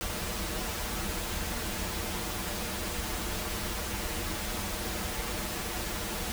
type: noise with comb filter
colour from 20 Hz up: pink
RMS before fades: -34 dBFS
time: 0.01-6.32 s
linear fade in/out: 0 ms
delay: 7.4 ms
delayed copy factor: -0.7
effects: none